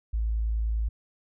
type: tone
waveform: sine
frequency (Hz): 55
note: A1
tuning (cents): 0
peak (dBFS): -24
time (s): 0.13-0.89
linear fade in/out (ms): 10
effects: none